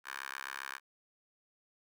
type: tone with high-pass filter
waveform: 10% pulse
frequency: 67.5 Hz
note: C#2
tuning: 45 cents flat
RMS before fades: -43 dBFS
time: 0.04-0.8 s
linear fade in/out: 50 ms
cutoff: 1400 Hz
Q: 3.4
effects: none